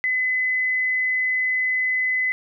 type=tone; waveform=sine; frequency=2020 Hz; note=B6; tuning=39 cents sharp; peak=-19 dBFS; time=0.04-2.32 s; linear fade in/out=0 ms; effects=none